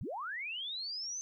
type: linear sweep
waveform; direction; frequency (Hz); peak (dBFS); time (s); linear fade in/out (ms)
sine; up; 64.9 to 6272; -37; 0.01-1.21; 0
effects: 13-bit